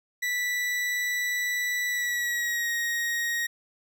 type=tone with pitch glide; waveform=40% pulse; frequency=1967 to 1879.3 Hz; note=B6 to A#6; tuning=-7 to +14 cents; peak=-25 dBFS; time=0.22-3.47 s; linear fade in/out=10 ms; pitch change=-79 cents; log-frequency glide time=1.88-2.7 s; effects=none